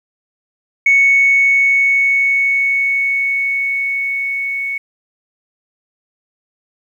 sine tone with level ramp, 2217 Hz, C#7, in tune, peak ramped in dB -6 to -18 dBFS, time 0.86-4.78 s, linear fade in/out 5 ms, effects tanh soft clip ceiling -3 dBFS + 8-bit

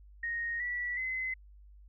sine tone with pitch steps, 1864.7 / 1951.8 / 2043 Hz, A#6 / B6 / C7, 0 / -21 / -42 cents, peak -32 dBFS, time 0.23-1.34 s, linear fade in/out 5 ms, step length 370 ms, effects added 50 Hz sine -52 dBFS peak until 1.88 s

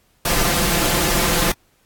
pink noise with comb filter, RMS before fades -18 dBFS, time 0.25-1.52 s, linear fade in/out 5 ms, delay 5.8 ms, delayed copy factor +0.7, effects pink hiss -60 dBFS RMS until 1.85 s + AAC 64 kbps

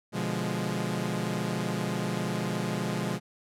sawtooth chord, B diminished seventh, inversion none, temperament equal, 123.47 / 146.83 / 174.61 / 207.7 Hz, B2 / D3 / F3 / Ab3, 0 / 0 / 0 / 0 cents, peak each -31 / -33 / -29 / -29 dBFS, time 0.12-3.2 s, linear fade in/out 50 ms, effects low-pass 12000 Hz 12 dB/octave

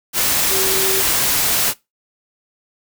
sine tone in noise, 384.1 Hz, G4, 35 cents flat, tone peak -22 dBFS, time 0.49-1.04 s, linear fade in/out 50 ms, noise white, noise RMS -17 dBFS, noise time 0.13-1.74 s, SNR -8 dB, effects noise-tail reverb RT60 0.2 s tail -20 dB re dry

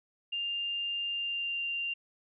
sine tone with pitch glide, 2800 to 2782 Hz, F7 to F7, +4 to -7 cents, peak -31 dBFS, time 0.32-1.94 s, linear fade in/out 10 ms, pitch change -11 cents, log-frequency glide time 1.1-1.62 s, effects none

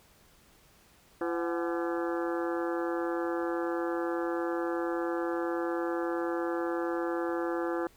harmonic tone with a mistuned harmonic, 170 Hz, F3, 46 cents flat, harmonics 2 / 3 / 4 / 5 / 6 / 7 / 8 / 9 / 10, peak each -31 / -35 / -41 / -42 / -45 / -42 / -43 / -45 / -46 dBFS, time 1.21-7.87 s, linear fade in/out 2 ms, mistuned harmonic 4, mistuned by +150 cents, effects pink hiss -61 dBFS RMS until 7.96 s

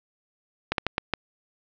slowing click train, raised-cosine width 0.3 ms, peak -7 dBFS, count 5, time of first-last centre 0.72-1.137 s, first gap 62 ms, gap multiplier 1.36, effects low-pass 5000 Hz 12 dB/octave

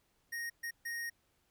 square tone bursts at uneven times, 1864.7 Hz, A#6, in tune, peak -38 dBFS, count 3, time 0.32-0.5 / 0.63-0.71 / 0.85-1.1 s, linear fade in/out 10 ms, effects pink hiss -75 dBFS RMS until 1.5 s

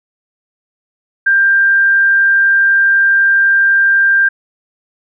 sine tone, 1588 Hz, G6, 22 cents sharp, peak -7 dBFS, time 1.26-4.29 s, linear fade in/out 10 ms, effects none

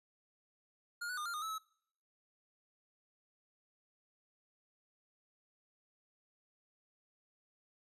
square tone with pitch steps, 1420 / 1481 / 1215 / 1392 / 1229 / 1303 / 1292 Hz, F6 / F#6 / D#6 / F6 / D#6 / E6 / E6, +28 / +1 / -42 / -6 / -22 / -20 / -35 cents, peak -39 dBFS, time 1.01-1.584 s, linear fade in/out 10 ms, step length 82 ms, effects noise-tail reverb RT60 0.7 s tail -24 dB re dry + resampled to 32000 Hz

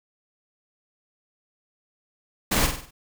pink noise with echo, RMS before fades -22 dBFS, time 2.51-2.67 s, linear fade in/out 10 ms, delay 48 ms, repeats 5, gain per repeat -6 dB, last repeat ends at 2.91 s, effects none

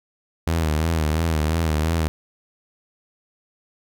sawtooth tone with vibrato, 79.5 Hz, D#2, 38 cents sharp, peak -15 dBFS, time 0.47-2.08 s, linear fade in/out 0 ms, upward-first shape sine, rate 2.9 Hz, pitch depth 79 cents each way, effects none

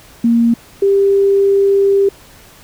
sine tone pair in turn, 233.1 / 395.7 Hz, A#3 / G4, 0 / +16 cents, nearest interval major sixth, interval 916 cents, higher second, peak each -8 dBFS, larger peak neither, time 0.24-0.54 / 0.82-2.09 s, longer second, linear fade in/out 5 ms, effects pink hiss -42 dBFS RMS until 2.63 s

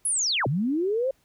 sine linear two-way sweep, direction down then up, 10880 to 116.54 to 548 Hz, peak -22 dBFS, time 0.05-1.11 s, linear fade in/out 5 ms, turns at 0.47 s, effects pink hiss -66 dBFS RMS until 1.24 s

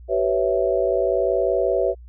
sine chord, C# half-diminished seventh, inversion second, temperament equal with one note detuned, 383.3 / 493.9 / 554.4 / 659.3 Hz, G4 / B4 / C#5 / E5, -39 / 0 / 0 / 0 cents, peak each -23 dBFS, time 0.08-1.95 s, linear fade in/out 50 ms, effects added 60 Hz sine -39 dBFS peak until 2.08 s

